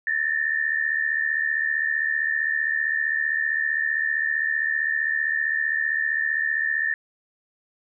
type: tone pair together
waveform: sine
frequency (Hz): 1751 / 1826.4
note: A6 / A#6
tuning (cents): -9 / -36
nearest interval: minor second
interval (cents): 73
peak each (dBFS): -24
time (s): 0.07-6.94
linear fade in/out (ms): 2
effects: none